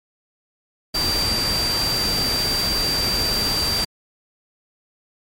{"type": "tone in noise", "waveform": "sine", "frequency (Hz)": 4699, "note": "D8", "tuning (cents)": 0, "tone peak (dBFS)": -20, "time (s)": [0.94, 3.85], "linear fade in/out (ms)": 10, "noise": "pink", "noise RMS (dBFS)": -25, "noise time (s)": [0.94, 3.85], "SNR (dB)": 2, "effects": ["MP3 64 kbps"]}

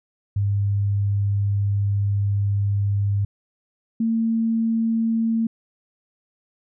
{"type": "tone pair in turn", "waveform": "sine", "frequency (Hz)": [100.8, 226.3], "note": ["G2", "A3"], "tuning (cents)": [49, 49], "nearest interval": "octave + major second", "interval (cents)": 1400, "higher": "second", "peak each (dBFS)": [-18, -18], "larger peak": "neither", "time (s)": [[0.36, 3.25], [4, 5.47]], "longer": "first", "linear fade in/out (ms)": 5, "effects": []}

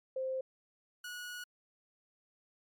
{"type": "tone pair in turn", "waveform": ["sine", "sawtooth"], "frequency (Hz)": [523.3, 1459.7], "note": ["C5", "F#6"], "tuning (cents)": [0, -24], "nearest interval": "octave + tritone", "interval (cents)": 1776, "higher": "second", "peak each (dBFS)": [-33, -38], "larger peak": "first", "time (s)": [[0.16, 0.41], [1.04, 1.44]], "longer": "second", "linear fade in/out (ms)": 5, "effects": ["MP3 96 kbps"]}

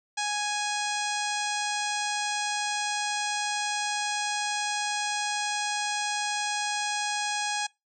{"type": "harmonic tone with a mistuned harmonic", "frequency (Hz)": 830.6, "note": "G#5", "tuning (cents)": 0, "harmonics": [1, 2, 3, 4, 5, 6, 7, 8, 9, 10], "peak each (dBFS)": [-31, -34, -36, -37, -38, -39, -39, -40, -41, -41], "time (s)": [0.17, 7.67], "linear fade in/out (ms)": 10, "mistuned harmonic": 6, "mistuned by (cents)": 15, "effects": ["noise-tail reverb RT60 0.2 s tail -22 dB re dry"]}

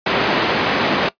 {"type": "band-pass noise", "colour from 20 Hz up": "pink", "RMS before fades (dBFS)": -18, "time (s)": [0.06, 1.09], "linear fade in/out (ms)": 5, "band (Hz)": [230, 3400], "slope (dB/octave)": 12, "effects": ["noise-tail reverb RT60 0.1 s tail -18 dB re dry", "resampled to 11025 Hz"]}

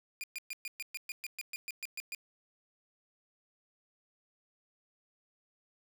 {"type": "tone bursts", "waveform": "sawtooth", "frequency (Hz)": 2417, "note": "D7", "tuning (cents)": 49, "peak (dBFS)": -34, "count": 14, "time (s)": [0.21, 2.148], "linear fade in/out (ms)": 0, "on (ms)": 27, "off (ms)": 120, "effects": []}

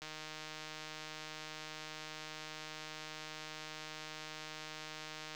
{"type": "click train", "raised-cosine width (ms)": 0.2, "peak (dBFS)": -28, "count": 827, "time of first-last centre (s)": [0.02, 5.349], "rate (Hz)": 155, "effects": ["9-bit"]}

